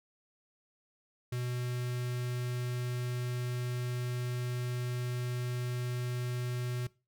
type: tone with notch filter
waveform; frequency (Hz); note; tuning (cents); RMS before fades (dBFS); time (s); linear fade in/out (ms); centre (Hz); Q
square; 123.47; B2; 0; -35; 1.32-6.87; 5; 780; 1.4
effects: noise-tail reverb RT60 0.3 s tail -21 dB re dry